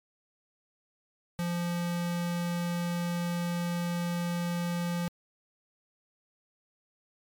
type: tone with notch filter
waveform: square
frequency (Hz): 173.3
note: F3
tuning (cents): -13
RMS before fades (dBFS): -31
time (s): 1.39-5.08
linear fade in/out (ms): 0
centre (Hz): 350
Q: 1.7
effects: MP3 96 kbps